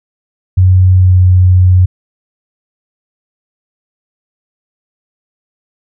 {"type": "tone with pitch glide", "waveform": "sine", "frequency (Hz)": [92.5, 91.44], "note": ["F#2", "F#2"], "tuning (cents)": [0, -20], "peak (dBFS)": -3, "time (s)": [0.57, 1.86], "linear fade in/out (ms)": 10, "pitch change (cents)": -20, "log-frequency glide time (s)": [0.96, 1.17], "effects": []}